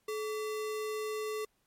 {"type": "tone with sample-and-hold", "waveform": "sine", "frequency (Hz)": 429.8, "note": "A4", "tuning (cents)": -41, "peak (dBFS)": -33, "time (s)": [0.08, 1.45], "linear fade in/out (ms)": 5, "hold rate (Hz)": 1575, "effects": ["pink hiss -75 dBFS RMS until 1.66 s", "MP3 64 kbps"]}